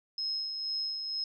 sine tone with tremolo, 5150 Hz, E8, 41 cents flat, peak -30 dBFS, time 0.18-1.24 s, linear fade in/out 2 ms, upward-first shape sine, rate 2.1 Hz, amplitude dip 40%, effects none

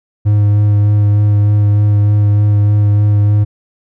triangle tone with vibrato, 103.6 Hz, G#2, 4 cents flat, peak -5 dBFS, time 0.25-3.45 s, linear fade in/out 20 ms, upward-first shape sine, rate 3.3 Hz, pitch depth 13 cents each way, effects none

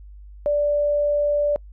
sine tone, 585 Hz, D5, 7 cents flat, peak -17 dBFS, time 0.46-1.56 s, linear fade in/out 0 ms, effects noise-tail reverb RT60 0.1 s tail -26 dB re dry + added 50 Hz sine -39 dBFS peak until 1.72 s

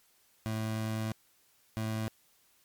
25% pulse tone bursts at uneven times, 110 Hz, A2, in tune, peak -28 dBFS, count 2, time 0.46-1.12 / 1.77-2.08 s, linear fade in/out 0 ms, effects white hiss -67 dBFS RMS until 2.64 s + MP3 96 kbps

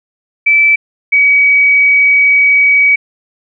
sine tone pair in turn, 2317 / 2268 Hz, D7 / C#7, -24 / +39 cents, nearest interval unison, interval 37 cents, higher first, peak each -5 dBFS, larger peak neither, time 0.46-0.76 / 1.12-2.96 s, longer second, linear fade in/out 10 ms, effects none

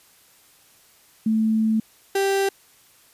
sine / 35% pulse tone pair in turn, 220 / 392 Hz, A3 / G4, 0 / 0 cents, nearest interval minor seventh, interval 1000 cents, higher second, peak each -17 dBFS, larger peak neither, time 1.26-1.8 / 2.15-2.49 s, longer first, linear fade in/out 5 ms, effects white hiss -55 dBFS RMS until 3.13 s + resampled to 32000 Hz

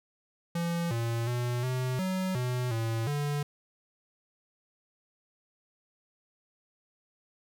square tone with pitch steps, 170.2 / 116.1 / 121.9 / 127.9 / 187.1 / 124.9 / 113.6 / 145.5 Hz, F3 / A#2 / B2 / C3 / F#3 / B2 / A#2 / D3, -44 / -7 / -22 / -39 / +20 / +20 / -44 / -16 cents, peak -29 dBFS, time 0.55-3.43 s, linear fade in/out 5 ms, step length 360 ms, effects none

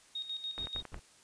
sine tone with tremolo, 3729 Hz, A#7, in tune, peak -35 dBFS, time 0.15-0.82 s, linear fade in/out 5 ms, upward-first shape square, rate 6.9 Hz, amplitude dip 65%
brown noise bursts, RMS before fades -46 dBFS, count 3, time 0.58-0.997 s, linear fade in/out 5 ms, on 81 ms, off 87 ms
click train, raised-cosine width 0.5 ms, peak -28 dBFS, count 5, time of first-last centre 0.58-0.944 s, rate 11 Hz
effects white hiss -61 dBFS RMS until 1.23 s + resampled to 22050 Hz

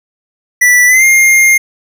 square tone with pitch glide, 1967 to 2120 Hz, B6 to C7, -7 to +22 cents, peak -5 dBFS, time 0.61-1.58 s, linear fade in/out 10 ms, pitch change +129 cents, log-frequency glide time 0.87-1.04 s, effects none

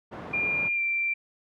pink band-pass noise, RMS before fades -39 dBFS, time 0.11-0.69 s, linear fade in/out 20 ms, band 140 to 1300 Hz, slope 12 dB/octave
sine tone with pitch glide, 2400 to 2356 Hz, D7 to D7, +37 to +5 cents, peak -24 dBFS, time 0.33-1.14 s, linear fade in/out 10 ms, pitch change -32 cents, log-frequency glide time 0.74-0.8 s
effects none

